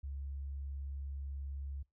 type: tone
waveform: sine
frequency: 69.3 Hz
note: C#2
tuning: in tune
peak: -39 dBFS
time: 0.03-1.83 s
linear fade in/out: 10 ms
effects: noise-tail reverb RT60 0.2 s tail -24 dB re dry